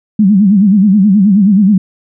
sine tone with vibrato, 200 Hz, G3, 35 cents sharp, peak -4 dBFS, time 0.19-1.78 s, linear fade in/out 5 ms, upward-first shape sine, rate 9.4 Hz, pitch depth 140 cents each way, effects none

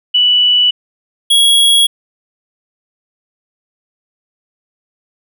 sine / square tone pair in turn, 2960 / 3322 Hz, F#7 / G#7, 0 / 0 cents, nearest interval major second, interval 200 cents, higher second, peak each -7 dBFS, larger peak neither, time 0.14-0.71 / 1.3-1.87 s, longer neither, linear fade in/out 10 ms, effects none

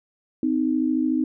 sine tone pair together, 257.5 / 311.1 Hz, C4 / D#4, -28 / 0 cents, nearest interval minor third, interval 328 cents, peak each -22 / -22 dBFS, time 0.43-1.24 s, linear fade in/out 2 ms, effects none

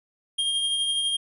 square tone with tremolo, 3221 Hz, G7, 46 cents sharp, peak -22 dBFS, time 0.38-1.17 s, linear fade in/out 10 ms, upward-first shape triangle, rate 12 Hz, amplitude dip 35%, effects resampled to 32000 Hz

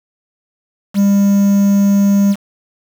triangle tone with quantisation, 200 Hz, G3, 35 cents sharp, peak -6 dBFS, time 0.94-2.36 s, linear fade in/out 50 ms, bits 5, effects none

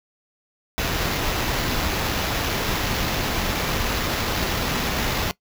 pink noise with sample-and-hold, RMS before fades -24 dBFS, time 0.78-5.31 s, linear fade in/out 0 ms, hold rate 8820 Hz, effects noise-tail reverb RT60 0.1 s tail -20 dB re dry

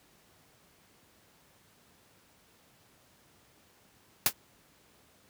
white noise with exponential decay, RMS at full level -18 dBFS, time 4.26-4.33 s, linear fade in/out 2 ms, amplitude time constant 15 ms, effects pink hiss -63 dBFS RMS until 5.29 s + high-pass 80 Hz 12 dB/octave

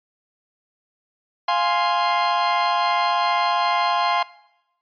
40% pulse chord, F minor, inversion none, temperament equal, 698.5 / 830.6 / 1046.5 Hz, F5 / Ab5 / C6, 0 / 0 / 0 cents, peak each -22 / -23 / -20 dBFS, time 1.48-4.23 s, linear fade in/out 5 ms, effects noise-tail reverb RT60 0.9 s tail -21 dB re dry + resampled to 11025 Hz

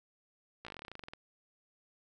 slowing click train, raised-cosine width 0.3 ms, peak -29 dBFS, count 17, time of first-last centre 0.65-1.135 s, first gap 16 ms, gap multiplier 1.08, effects none

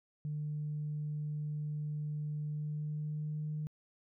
sine tone with pitch glide, 150 to 152.36 Hz, D3 to D#3, +37 to -36 cents, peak -34 dBFS, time 0.25-3.67 s, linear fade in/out 0 ms, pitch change +27 cents, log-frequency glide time 2.51-3.49 s, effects tanh soft clip ceiling -30 dBFS

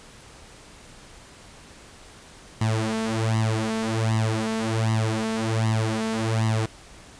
sawtooth tone with flanger, 111.1 Hz, A2, 17 cents sharp, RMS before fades -24 dBFS, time 2.61-6.66 s, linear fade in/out 5 ms, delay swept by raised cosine 1 to 4.6 ms, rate 1.3 Hz, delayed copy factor +0.9, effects pink hiss -47 dBFS RMS until 7.19 s + resampled to 22050 Hz

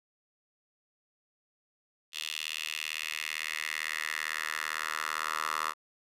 10% pulse tone with high-pass filter sweep, 77.78 Hz, D#2, in tune, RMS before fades -35 dBFS, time 2.12-5.74 s, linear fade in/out 50 ms, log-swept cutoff 3100 to 1200 Hz, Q 3.1, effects resampled to 32000 Hz

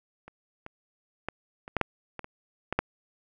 clicks, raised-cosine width 0.5 ms, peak -30 / -25 / -16 / -26 / -11 / -8 / -21 / -25 / -14 / -8 dBFS, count 10, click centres 0.28 / 0.664 / 1.286 / 1.679 / 1.767 / 1.813 / 2.193 / 2.244 / 2.726 / 2.79 s, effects none

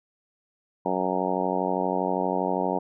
harmonic tone, 92.5 Hz, F#2, in tune, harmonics 2 / 3 / 4 / 5 / 6 / 7 / 8 / 9 / 10, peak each -32 / -32 / -32 / -32 / -32 / -32 / -32 / -32 / -32 dBFS, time 0.85-2.79 s, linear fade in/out 10 ms, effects none

